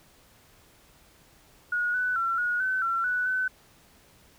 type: tone with pitch steps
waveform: sine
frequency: 1448 / 1493 / 1356 / 1449 / 1521 / 1356 / 1482 / 1513 Hz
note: F#6 / F#6 / E6 / F#6 / F#6 / E6 / F#6 / F#6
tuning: -38 / +15 / +49 / -37 / +47 / +49 / +2 / +38 cents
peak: -24 dBFS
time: 1.72-3.48 s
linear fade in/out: 5 ms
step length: 220 ms
effects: pink hiss -58 dBFS RMS until 4.38 s